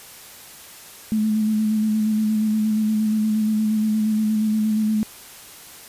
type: tone with vibrato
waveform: sine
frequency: 215.8 Hz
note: A3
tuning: 33 cents flat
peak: -17 dBFS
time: 1.12-5.03 s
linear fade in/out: 0 ms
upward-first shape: square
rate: 8.5 Hz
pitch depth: 19 cents each way
effects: white hiss -42 dBFS RMS until 5.88 s + resampled to 32000 Hz